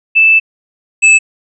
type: tone pair in turn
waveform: sine / square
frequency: 2637 / 2616 Hz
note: E7 / E7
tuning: 0 / -14 cents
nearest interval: unison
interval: 14 cents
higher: first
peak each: -4 dBFS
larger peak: neither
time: 0.15-0.4 / 1.02-1.19 s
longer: first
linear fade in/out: 20 ms
effects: resampled to 22050 Hz